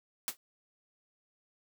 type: noise with exponential decay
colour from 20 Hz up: white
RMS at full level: -30 dBFS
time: 0.28-0.37 s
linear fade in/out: 0 ms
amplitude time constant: 18 ms
effects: high-pass 200 Hz 12 dB/octave